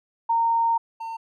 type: tone pair in turn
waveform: sine / triangle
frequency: 921 / 907.3 Hz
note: A#5 / A#5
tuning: -21 / -47 cents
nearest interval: unison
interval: 26 cents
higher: first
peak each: -18 / -28 dBFS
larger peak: first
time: 0.29-0.78 / 1-1.17 s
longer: first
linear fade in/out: 10 ms
effects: none